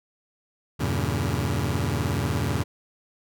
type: chord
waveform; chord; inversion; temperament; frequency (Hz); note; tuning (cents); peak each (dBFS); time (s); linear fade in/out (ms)
sawtooth; E diminished seventh; none; just; 82.41 / 98.89 / 118.67 / 142.4; E2 / G2 / Bb2 / Db3; 0 / +16 / +31 / +47; -25; 0.79-2.64; 20
effects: none